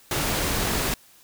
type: noise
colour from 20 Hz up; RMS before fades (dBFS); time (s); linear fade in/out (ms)
pink; -25; 0.11-0.94; 2
effects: white hiss -54 dBFS RMS until 1.23 s